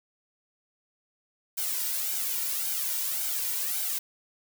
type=noise with flanger; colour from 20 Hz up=blue; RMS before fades=-30 dBFS; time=1.57-3.99 s; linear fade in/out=10 ms; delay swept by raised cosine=1.3 to 2.15 ms; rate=1.8 Hz; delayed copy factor=+0.9; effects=none